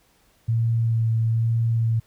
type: tone with vibrato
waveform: sine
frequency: 114 Hz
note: A#2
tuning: 38 cents flat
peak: -18 dBFS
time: 0.48-2 s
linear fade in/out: 10 ms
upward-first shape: sine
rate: 1.1 Hz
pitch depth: 17 cents each way
effects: pink hiss -61 dBFS RMS until 2.06 s